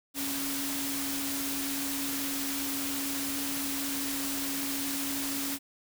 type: tone in noise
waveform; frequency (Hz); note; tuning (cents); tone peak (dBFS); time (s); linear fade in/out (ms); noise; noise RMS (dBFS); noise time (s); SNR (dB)
sine; 277.2; C#4; 0; -35; 0.14-5.59; 50; white; -34; 0.14-5.59; -4
effects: none